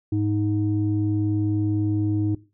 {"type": "tone pair together", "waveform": "sine", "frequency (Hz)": [104.52, 313.5], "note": ["G#2", "D#4"], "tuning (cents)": [12, 13], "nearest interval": "octave + perfect fifth", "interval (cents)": 1901, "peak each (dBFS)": -22, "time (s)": [0.12, 2.35], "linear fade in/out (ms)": 5, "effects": ["noise-tail reverb RT60 0.3 s tail -18 dB re dry", "tanh soft clip ceiling -14 dBFS"]}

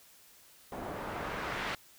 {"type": "noise with low-pass filter sweep", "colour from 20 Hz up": "white", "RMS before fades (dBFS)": -38, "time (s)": [0.72, 1.75], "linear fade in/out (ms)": 2, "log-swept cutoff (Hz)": [700, 2300], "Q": 0.93, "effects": ["white hiss -59 dBFS RMS until 1.98 s"]}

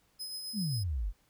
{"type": "tone with tremolo", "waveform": "sawtooth", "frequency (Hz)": 5070, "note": "D#8", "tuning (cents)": 32, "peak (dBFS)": -34, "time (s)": [0.19, 0.84], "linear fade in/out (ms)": 20, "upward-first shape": "triangle", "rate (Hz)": 7.6, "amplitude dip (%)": 40}
{"type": "exponential sweep", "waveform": "sine", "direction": "down", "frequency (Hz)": [232.6, 41.2], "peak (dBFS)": -30, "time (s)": [0.53, 1.13], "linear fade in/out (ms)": 50}
{"effects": ["pink hiss -70 dBFS RMS until 1.29 s"]}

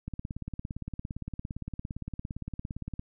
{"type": "click train", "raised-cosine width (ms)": 5, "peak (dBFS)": -23, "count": 52, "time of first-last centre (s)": [0.08, 2.994], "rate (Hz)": 17.5, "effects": []}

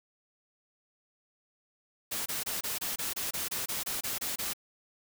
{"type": "noise bursts", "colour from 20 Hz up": "white", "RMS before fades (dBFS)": -34, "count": 14, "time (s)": [2.11, 4.535], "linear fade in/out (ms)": 10, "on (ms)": 150, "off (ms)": 25, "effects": []}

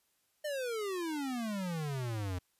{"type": "exponential sweep", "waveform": "square", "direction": "down", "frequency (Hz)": [613, 87.31], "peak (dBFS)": -35, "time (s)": [0.44, 2.39], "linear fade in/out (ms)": 10, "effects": ["white hiss -75 dBFS RMS until 2.59 s", "resampled to 32000 Hz"]}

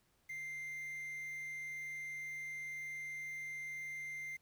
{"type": "tone with quantisation", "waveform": "triangle", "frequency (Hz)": 2093, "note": "C7", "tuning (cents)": 0, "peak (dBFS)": -40, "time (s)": [0.29, 4.37], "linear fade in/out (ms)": 10, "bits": 10, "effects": ["pink hiss -75 dBFS RMS until 4.41 s"]}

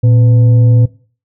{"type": "tone with frequency modulation", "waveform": "sine", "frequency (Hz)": 116.54, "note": "A#2", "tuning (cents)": 0, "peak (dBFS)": -5, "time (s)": [0.03, 0.86], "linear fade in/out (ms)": 10, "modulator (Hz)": 384, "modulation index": 0.27, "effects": ["noise-tail reverb RT60 0.4 s tail -19 dB re dry"]}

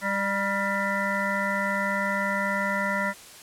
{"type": "harmonic tone with a mistuned harmonic", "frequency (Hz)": 198.6, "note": "G3", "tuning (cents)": 23, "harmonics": [1, 3, 5, 7, 9, 10], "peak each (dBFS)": [-31, -31, -31, -31, -31, -31], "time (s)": [0.01, 3.14], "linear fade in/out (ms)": 50, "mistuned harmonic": 5, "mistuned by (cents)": -36, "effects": ["white hiss -46 dBFS RMS until 3.42 s", "low-pass 11000 Hz 12 dB/octave"]}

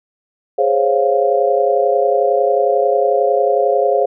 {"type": "chord", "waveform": "sine", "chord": "Db major seventh", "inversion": "second", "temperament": "equal", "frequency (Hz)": [415.3, 523.3, 554.4, 698.5], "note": ["Ab4", "C5", "Db5", "F5"], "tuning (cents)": [0, 0, 0, 0], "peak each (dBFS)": -17, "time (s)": [0.58, 4.06], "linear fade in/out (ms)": 10, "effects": []}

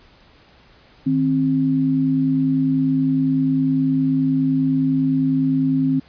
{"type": "tone pair together", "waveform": "sine", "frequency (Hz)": [155.56, 265.4], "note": ["D#3", "C4"], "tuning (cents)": [0, 25], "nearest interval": "major sixth", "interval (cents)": 925, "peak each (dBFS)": [-22, -16], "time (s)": [1.06, 6], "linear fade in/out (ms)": 10, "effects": ["pink hiss -51 dBFS RMS until 6.08 s", "resampled to 11025 Hz"]}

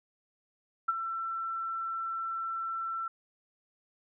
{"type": "tone with ADSR envelope", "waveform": "sine", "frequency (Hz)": 1342, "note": "E6", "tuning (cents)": 31, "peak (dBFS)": -22, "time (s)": [0.88, 3.08], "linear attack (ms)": 10, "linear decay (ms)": 27, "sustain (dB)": -10, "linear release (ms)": 4, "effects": []}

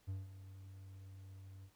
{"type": "tone with ADSR envelope", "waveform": "triangle", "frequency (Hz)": 95.9, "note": "G2", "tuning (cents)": -37, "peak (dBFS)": -36, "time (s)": [0.07, 1.71], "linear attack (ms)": 22, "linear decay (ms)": 180, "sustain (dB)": -13, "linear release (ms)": 67, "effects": ["pink hiss -72 dBFS RMS until 1.75 s"]}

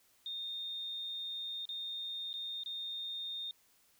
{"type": "tone with dropouts", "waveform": "sine", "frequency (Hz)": 3659, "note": "A#7", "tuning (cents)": -33, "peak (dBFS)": -38, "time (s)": [0.26, 3.51], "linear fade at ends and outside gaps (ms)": 1, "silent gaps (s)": [[1.654, 1.69], [2.33, 2.339], [2.635, 2.66]], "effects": ["white hiss -69 dBFS RMS until 3.99 s"]}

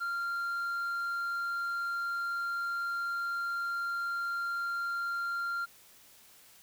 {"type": "tone with tanh clipping", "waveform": "sine", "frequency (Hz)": 1388, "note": "F6", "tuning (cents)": -11, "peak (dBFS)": -32, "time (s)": [0, 5.66], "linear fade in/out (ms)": 20, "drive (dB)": 3, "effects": ["white hiss -58 dBFS RMS until 6.62 s"]}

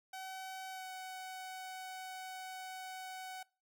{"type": "tone with pitch glide", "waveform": "sawtooth", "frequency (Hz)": [758, 749.3], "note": ["F#5", "F#5"], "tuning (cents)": [42, 22], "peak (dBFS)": -40, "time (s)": [0.13, 3.43], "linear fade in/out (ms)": 5, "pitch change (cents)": -20, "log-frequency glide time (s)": [0.7, 0.83], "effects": ["noise-tail reverb RT60 0.3 s tail -22 dB re dry"]}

